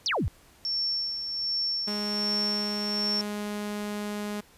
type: exponential sweep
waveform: sine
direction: down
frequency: 5920 to 61.74 Hz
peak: -24 dBFS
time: 0.06-0.28 s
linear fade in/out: 0 ms
type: tone with tremolo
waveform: sine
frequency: 5440 Hz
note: F8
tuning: 46 cents flat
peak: -25 dBFS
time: 0.65-3.21 s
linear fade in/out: 0 ms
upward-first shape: sine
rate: 1.3 Hz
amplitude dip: 50%
type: tone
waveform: sawtooth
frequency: 207.7 Hz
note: G#3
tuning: in tune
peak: -27 dBFS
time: 1.87-4.41 s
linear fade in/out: 10 ms
effects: pink hiss -57 dBFS RMS until 4.57 s + resampled to 32000 Hz